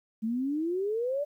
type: exponential sweep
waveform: sine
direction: up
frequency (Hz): 214.7 to 598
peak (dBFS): -27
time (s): 0.22-1.25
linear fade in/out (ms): 20
effects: 11-bit